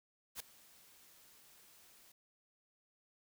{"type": "noise with ADSR envelope", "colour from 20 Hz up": "white", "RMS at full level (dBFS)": -42, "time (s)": [0.35, 2.12], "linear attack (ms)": 51, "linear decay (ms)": 4, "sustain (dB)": -21, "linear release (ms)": 5, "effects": []}